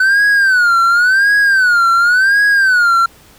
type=tone with vibrato; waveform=triangle; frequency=1502 Hz; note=F#6; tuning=26 cents sharp; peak=-6 dBFS; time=0-3.06 s; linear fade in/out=5 ms; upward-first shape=sine; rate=0.92 Hz; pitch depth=170 cents each way; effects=pink hiss -44 dBFS RMS until 3.38 s